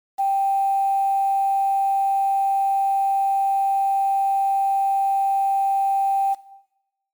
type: tone with quantisation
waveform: sine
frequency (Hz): 785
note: G5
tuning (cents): +2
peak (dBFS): -17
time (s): 0.18-6.35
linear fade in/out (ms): 20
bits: 7
effects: noise-tail reverb RT60 0.9 s tail -17 dB re dry + MP3 96 kbps